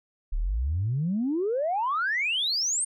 sine exponential sweep, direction up, 32.7 to 8960 Hz, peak -23 dBFS, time 0.32-2.85 s, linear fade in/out 10 ms, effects tanh soft clip ceiling -19 dBFS

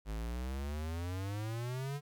square exponential sweep, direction up, 51.4 to 146.83 Hz, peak -37 dBFS, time 0.05-2.01 s, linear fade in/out 50 ms, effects 12-bit

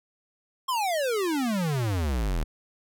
square exponential sweep, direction down, 1089 to 36.36 Hz, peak -25 dBFS, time 0.68-2.44 s, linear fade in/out 10 ms, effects none

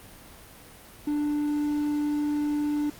triangle tone, 295.3 Hz, D4, 10 cents sharp, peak -22 dBFS, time 1.07-2.9 s, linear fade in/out 5 ms, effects pink hiss -48 dBFS RMS until 2.99 s + Opus 32 kbps

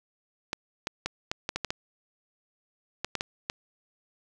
clicks, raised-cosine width 0.2 ms, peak -12 dBFS, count 12, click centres 0.531 / 0.871 / 1.06 / 1.315 / 1.491 / 1.56 / 1.647 / 1.705 / 3.046 / 3.153 / 3.209 / 3.499 s, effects none

